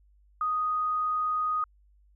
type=tone; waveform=sine; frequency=1244.5 Hz; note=D#6; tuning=in tune; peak=-25 dBFS; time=0.41-1.64 s; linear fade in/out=2 ms; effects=added 50 Hz sine -58 dBFS peak until 2.15 s